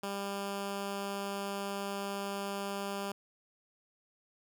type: tone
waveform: 10% pulse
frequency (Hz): 199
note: G3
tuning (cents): +26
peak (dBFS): -27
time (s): 0.03-3.12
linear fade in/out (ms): 5
effects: none